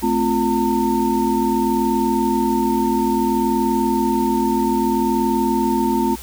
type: tone cluster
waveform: sine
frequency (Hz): 219.3 / 259.9 / 347.2 / 907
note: A3 / C4 / F4 / A#5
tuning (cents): -6 / -11 / -10 / -48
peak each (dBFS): -21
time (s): 0.02-6.16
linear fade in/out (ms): 20
effects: added 60 Hz sine -36 dBFS peak until 6.22 s + white hiss -37 dBFS RMS until 6.22 s